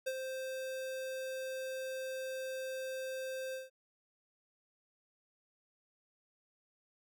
square tone with ADSR envelope, 523.3 Hz, C5, in tune, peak -33 dBFS, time 0.06-3.7 s, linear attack 14 ms, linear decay 50 ms, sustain -6 dB, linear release 160 ms, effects none

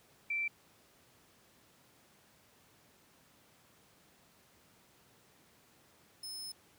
sine / sawtooth tone pair in turn, 2340 / 5205 Hz, D7 / E8, -7 / -23 cents, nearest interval octave + major second, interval 1384 cents, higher second, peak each -32 / -39 dBFS, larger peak first, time 0.3-0.48 / 6.23-6.52 s, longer second, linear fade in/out 5 ms, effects pink hiss -65 dBFS RMS until 6.78 s + high-pass 100 Hz 12 dB/octave

